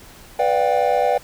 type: chord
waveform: triangle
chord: G dominant seventh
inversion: first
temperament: equal with one note detuned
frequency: 493.9 / 587.3 / 714.4 / 784 Hz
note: B4 / D5 / F5 / G5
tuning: 0 / 0 / +39 / 0 cents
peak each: -19 dBFS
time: 0.39-1.18 s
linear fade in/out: 5 ms
effects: pink hiss -44 dBFS RMS until 1.23 s